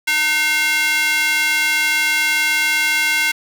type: tone with high-pass filter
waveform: square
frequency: 304.5 Hz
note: D#4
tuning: 37 cents flat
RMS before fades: -17 dBFS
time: 0.07-3.32 s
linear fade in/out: 10 ms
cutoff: 2000 Hz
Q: 2.6
effects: 7-bit